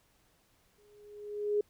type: tone with exponential growth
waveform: sine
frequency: 415.3 Hz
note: G#4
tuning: in tune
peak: -24 dBFS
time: 0.78-1.61 s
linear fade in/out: 5 ms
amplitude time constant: 180 ms
effects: pink hiss -69 dBFS RMS until 1.69 s

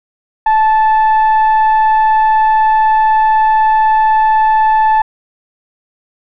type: tone with frequency modulation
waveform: sine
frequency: 872 Hz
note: A5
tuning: 16 cents flat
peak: -6 dBFS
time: 0.46-5.02 s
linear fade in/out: 5 ms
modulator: 880 Hz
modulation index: 0.38
effects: tanh soft clip ceiling -3 dBFS

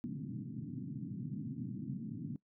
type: band-pass noise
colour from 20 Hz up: pink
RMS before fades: -42 dBFS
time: 0.04-2.36 s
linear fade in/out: 0 ms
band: 120 to 280 Hz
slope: 48 dB/octave
effects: noise-tail reverb RT60 0.1 s tail -21 dB re dry

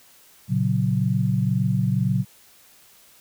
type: chord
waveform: sine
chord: F# major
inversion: first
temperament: equal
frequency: 116.54 / 138.59 / 185 Hz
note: A#2 / C#3 / F#3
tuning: 0 / 0 / 0 cents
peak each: -23 / -23 / -23 dBFS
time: 0.48-2.25 s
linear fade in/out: 50 ms
effects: white hiss -53 dBFS RMS until 3.2 s

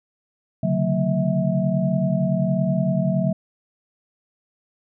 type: tone cluster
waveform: sine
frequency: 137.2 / 147.8 / 184.5 / 225.8 / 647 Hz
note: C#3 / D3 / F#3 / A3 / E5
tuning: -17 / +11 / -5 / +45 / -32 cents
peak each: -26 / -25 / -21 / -27 / -26 dBFS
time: 0.63-3.33 s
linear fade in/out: 5 ms
effects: none

